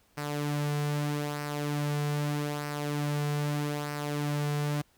sawtooth tone with flanger, 146.83 Hz, D3, in tune, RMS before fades -31 dBFS, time 0.17-4.82 s, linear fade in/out 10 ms, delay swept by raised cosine 0.28 to 3.28 ms, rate 0.8 Hz, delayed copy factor -0.5, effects pink hiss -66 dBFS RMS until 4.97 s

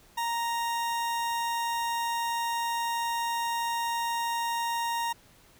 40% pulse tone, 932.3 Hz, A#5, in tune, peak -27 dBFS, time 0.17-5.13 s, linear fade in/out 10 ms, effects pink hiss -58 dBFS RMS until 5.59 s

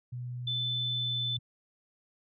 sine tone with pitch glide, 123.3 to 121.95 Hz, B2 to B2, -2 to -21 cents, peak -35 dBFS, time 0.12-1.39 s, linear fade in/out 10 ms, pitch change -19 cents, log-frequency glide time 0.93-1.21 s
sine tone, 3520 Hz, A7, in tune, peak -30 dBFS, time 0.47-1.37 s, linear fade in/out 5 ms
effects none

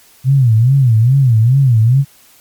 sine tone with vibrato, 123.5 Hz, B2, in tune, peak -6 dBFS, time 0.24-2.05 s, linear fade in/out 50 ms, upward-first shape sine, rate 2.4 Hz, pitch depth 210 cents each way, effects white hiss -46 dBFS RMS until 2.4 s + MP3 96 kbps

